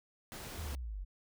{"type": "noise", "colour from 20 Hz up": "pink", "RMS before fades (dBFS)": -46, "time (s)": [0.32, 0.75], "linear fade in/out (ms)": 0}
{"type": "exponential sweep", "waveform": "sine", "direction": "down", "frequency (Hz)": [85.9, 43.8], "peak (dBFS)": -38, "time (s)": [0.57, 1.05], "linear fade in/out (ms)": 20}
{"effects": []}